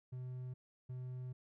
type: tone bursts at uneven times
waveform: triangle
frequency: 126.8 Hz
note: B2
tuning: 46 cents sharp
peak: -40 dBFS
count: 2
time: 0.12-0.54 / 0.89-1.33 s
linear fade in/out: 10 ms
effects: none